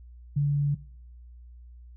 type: tone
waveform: sine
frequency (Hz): 143.8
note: D3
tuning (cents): -36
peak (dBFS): -21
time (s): 0.36-0.75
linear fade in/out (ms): 10
effects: noise-tail reverb RT60 0.7 s tail -21 dB re dry + added 60 Hz sine -45 dBFS peak until 1.96 s